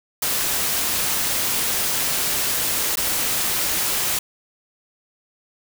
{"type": "noise with dropouts", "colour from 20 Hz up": "white", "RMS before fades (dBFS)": -22, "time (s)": [0.22, 4.19], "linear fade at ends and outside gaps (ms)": 5, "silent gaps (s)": [2.957, 2.971], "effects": []}